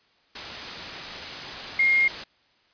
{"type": "tone in noise", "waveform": "sine", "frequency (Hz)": 2132, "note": "C7", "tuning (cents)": 32, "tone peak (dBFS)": -17, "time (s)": [1.79, 2.08], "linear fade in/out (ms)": 5, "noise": "white", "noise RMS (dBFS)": -34, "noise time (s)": [0.35, 2.24], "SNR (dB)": 14, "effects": ["white hiss -63 dBFS RMS until 2.73 s", "resampled to 11025 Hz"]}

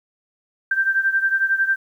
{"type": "beating tone pair", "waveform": "sine", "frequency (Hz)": [1568, 1579], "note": ["G6", "G6"], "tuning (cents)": [0, 12], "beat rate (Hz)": 11, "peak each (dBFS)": [-18, -22], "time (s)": [0.71, 1.76], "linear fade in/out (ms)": 5, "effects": ["9-bit"]}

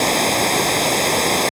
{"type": "noise with comb filter", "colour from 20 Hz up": "pink", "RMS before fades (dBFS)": -17, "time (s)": [0, 1.49], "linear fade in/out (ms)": 2, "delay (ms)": 0.69, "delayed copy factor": -0.8, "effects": ["high-pass 100 Hz 12 dB/octave", "low-pass 11000 Hz 12 dB/octave"]}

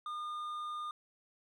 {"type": "tone with hard clipping", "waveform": "sine", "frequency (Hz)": 1215, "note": "D#6", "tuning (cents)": -42, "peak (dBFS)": -39, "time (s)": [0.06, 0.91], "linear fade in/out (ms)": 2, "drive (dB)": 5, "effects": []}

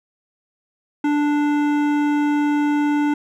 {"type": "tone with hard clipping", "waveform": "sine", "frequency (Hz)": 293.7, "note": "D4", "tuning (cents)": 0, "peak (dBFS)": -18, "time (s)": [1.04, 3.14], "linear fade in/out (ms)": 5, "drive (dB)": 14, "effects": []}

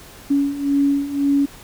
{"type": "beating tone pair", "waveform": "sine", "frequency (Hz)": [280, 281.9], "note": ["C#4", "C#4"], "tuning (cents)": [18, 29], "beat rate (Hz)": 1.9, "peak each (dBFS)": [-21, -17], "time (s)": [0.3, 1.46], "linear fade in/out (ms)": 10, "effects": ["pink hiss -42 dBFS RMS until 1.63 s"]}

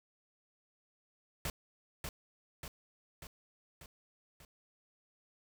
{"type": "noise with echo", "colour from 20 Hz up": "pink", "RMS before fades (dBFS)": -37, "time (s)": [1.45, 1.5], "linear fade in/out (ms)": 2, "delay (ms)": 590, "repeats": 5, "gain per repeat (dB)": -4, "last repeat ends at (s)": 4.45, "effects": []}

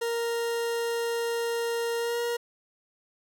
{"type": "tone with pitch glide", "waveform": "40% pulse", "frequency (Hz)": [466.2, 473.5], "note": ["A#4", "A#4"], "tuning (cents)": [0, 27], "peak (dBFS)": -26, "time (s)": [0.01, 2.37], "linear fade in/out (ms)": 10, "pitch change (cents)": 27, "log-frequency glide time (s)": [1.98, 2.19], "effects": []}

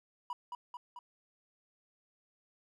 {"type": "tone with echo", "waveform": "triangle", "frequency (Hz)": 976, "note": "B5", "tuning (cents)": -21, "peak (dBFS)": -34, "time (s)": [0.3, 0.33], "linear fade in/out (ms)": 2, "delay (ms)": 220, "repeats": 3, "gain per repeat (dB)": -3, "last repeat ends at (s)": 0.99, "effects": []}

